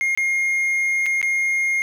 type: tone with dropouts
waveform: triangle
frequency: 2134 Hz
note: C7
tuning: 34 cents sharp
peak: -16 dBFS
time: 0.01-1.82 s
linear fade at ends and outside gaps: 0 ms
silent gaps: 0.15-0.175 / 1.06-1.064 / 1.215-1.228 s
effects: none